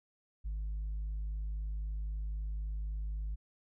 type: tone with tanh clipping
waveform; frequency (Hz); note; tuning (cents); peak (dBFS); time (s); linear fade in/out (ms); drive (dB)
sine; 51.91; G#1; 0; -35; 0.44-3.36; 20; 1
effects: none